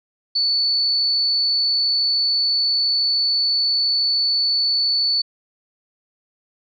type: tone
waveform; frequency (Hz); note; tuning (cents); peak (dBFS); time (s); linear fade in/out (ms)
sine; 4467; C#8; +12; -16; 0.35-5.22; 10
effects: none